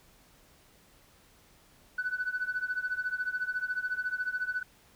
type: tone with tremolo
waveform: sine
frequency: 1494 Hz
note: F#6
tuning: 16 cents sharp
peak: -25 dBFS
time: 1.98-4.63 s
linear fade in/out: 5 ms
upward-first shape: triangle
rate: 14 Hz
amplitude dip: 95%
effects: tanh soft clip ceiling -24 dBFS + pink hiss -61 dBFS RMS until 4.95 s